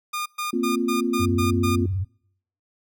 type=tone bursts; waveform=sawtooth; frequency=1215 Hz; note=D#6; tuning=42 cents flat; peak=-22 dBFS; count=7; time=0.13-1.76 s; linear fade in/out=10 ms; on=130 ms; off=120 ms
type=chord; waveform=sine; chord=Bb suspended second; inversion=none; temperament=equal; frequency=233.1 / 261.6 / 349.2 Hz; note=Bb3 / C4 / F4; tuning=0 / 0 / 0 cents; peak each=-25 / -25 / -25 dBFS; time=0.53-1.86 s; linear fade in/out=5 ms
type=tone with vibrato; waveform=sine; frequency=94.1 Hz; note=F#2; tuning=30 cents sharp; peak=-22 dBFS; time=1.19-2.05 s; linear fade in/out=20 ms; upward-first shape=square; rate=17 Hz; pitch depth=97 cents each way
effects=noise-tail reverb RT60 0.7 s tail -26 dB re dry